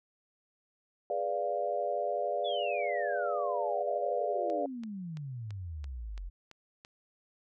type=chord; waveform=sine; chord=G# diminished seventh; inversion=none; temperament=equal; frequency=415.3 / 493.9 / 587.3 / 698.5 Hz; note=G#4 / B4 / D5 / F5; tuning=0 / 0 / 0 / 0 cents; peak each=-38 / -37 / -33 / -34 dBFS; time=1.1-4.66 s; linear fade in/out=2 ms
type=exponential sweep; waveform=sine; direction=down; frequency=3520 to 41.99 Hz; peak=-37 dBFS; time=2.44-6.3 s; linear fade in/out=20 ms
type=click train; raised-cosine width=0.2 ms; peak=-32 dBFS; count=8; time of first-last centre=4.5-6.849 s; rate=2.98 Hz
effects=none